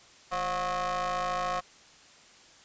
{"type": "ring-modulated tone", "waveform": "30% pulse", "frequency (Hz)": 186.6, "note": "F#3", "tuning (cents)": 15, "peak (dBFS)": -23, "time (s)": [0.31, 1.61], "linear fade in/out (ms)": 20, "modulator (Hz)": 906, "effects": ["white hiss -55 dBFS RMS until 2.64 s", "resampled to 16000 Hz"]}